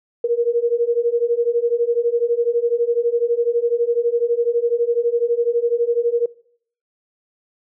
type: beating tone pair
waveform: sine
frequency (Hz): 466.2 / 478.2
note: A#4 / A#4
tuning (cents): 0 / +44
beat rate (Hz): 12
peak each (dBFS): -19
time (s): 0.24-6.26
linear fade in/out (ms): 5
effects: noise-tail reverb RT60 0.6 s tail -22 dB re dry